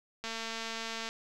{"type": "click train", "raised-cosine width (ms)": 0.2, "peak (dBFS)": -21, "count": 193, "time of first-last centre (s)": [0.24, 1.09], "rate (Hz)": 226, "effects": []}